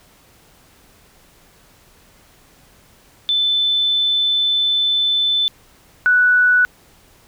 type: tone pair in turn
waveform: sine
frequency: 3520 / 1480 Hz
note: A7 / F#6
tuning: 0 / 0 cents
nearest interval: octave + minor third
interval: 1500 cents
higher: first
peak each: -14 / -10 dBFS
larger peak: second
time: 3.29-5.48 / 6.06-6.65 s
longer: first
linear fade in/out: 0 ms
effects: pink hiss -51 dBFS RMS until 7.27 s